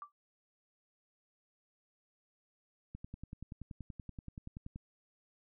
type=tone with exponential decay; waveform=sine; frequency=1168 Hz; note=D6; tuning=10 cents flat; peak=-39 dBFS; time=0.02-0.12 s; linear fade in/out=1 ms; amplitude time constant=20 ms
type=click train; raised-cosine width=5 ms; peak=-32 dBFS; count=20; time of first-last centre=2.95-4.76 s; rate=10.5 Hz
effects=none